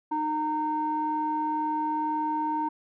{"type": "tone with low-pass filter", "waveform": "square", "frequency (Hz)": 307, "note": "D#4", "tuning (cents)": -23, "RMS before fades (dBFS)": -28, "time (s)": [0.11, 2.69], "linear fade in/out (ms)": 10, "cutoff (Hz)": 970, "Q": 6.6, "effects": []}